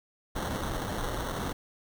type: noise with sample-and-hold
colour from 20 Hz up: pink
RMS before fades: -33 dBFS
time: 0.35-1.53 s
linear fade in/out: 10 ms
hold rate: 2450 Hz
effects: none